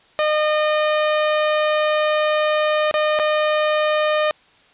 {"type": "tone with dropouts", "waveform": "sawtooth", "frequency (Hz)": 610, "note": "D#5", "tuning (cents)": -34, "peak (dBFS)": -12, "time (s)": [0.19, 4.31], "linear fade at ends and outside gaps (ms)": 0, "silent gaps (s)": [[2.912, 2.941], [3.19, 3.197]], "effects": ["white hiss -53 dBFS RMS until 4.73 s", "resampled to 8000 Hz"]}